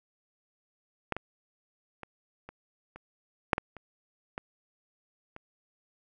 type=clicks; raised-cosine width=0.5 ms; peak=-14 / -19 / -26 / -28 / -30 / -6 / -15 / -29 / -20 / -28 dBFS; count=10; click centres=1.123 / 1.166 / 2.033 / 2.49 / 2.96 / 3.532 / 3.581 / 3.767 / 4.379 / 5.364 s; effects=none